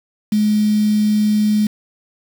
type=tone with quantisation; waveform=sine; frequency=211.4 Hz; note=G#3; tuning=31 cents sharp; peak=-12 dBFS; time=0.32-1.67 s; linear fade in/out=5 ms; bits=5; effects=none